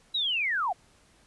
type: linear sweep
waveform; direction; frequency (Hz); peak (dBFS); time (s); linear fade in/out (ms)
sine; down; 3951 to 659.3; -25; 0.14-0.73; 10
effects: pink hiss -61 dBFS RMS until 1.26 s + resampled to 24000 Hz